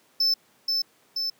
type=tone with echo; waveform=triangle; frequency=5274 Hz; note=E8; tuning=in tune; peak=-18 dBFS; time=0.2-0.34 s; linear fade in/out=5 ms; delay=480 ms; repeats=2; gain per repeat=-3 dB; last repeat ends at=1.3 s; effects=pink hiss -61 dBFS RMS until 1.39 s + high-pass 200 Hz 12 dB/octave